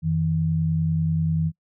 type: tone pair together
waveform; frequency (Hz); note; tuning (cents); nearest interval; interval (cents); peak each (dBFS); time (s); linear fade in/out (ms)
sine; 89.71 / 160; F2 / D#3; +47 / +49; minor seventh; 1002; -27 / -20; 0.02-1.52; 50
effects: noise-tail reverb RT60 0.1 s tail -24 dB re dry